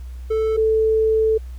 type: tone pair in turn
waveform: triangle / sine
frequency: 440 / 440 Hz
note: A4 / A4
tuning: 0 / 0 cents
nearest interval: unison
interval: 0 cents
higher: neither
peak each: -15 / -14 dBFS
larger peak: second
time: 0.3-0.57 / 0.57-1.38 s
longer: second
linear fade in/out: 10 ms
effects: added 62 Hz sine -30 dBFS peak until 1.58 s + pink hiss -54 dBFS RMS until 1.58 s